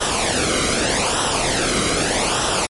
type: noise with flanger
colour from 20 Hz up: pink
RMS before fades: -19 dBFS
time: 0-2.67 s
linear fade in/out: 20 ms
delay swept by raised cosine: 0.44 to 1.16 ms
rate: 0.82 Hz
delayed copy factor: -0.65
effects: MP3 48 kbps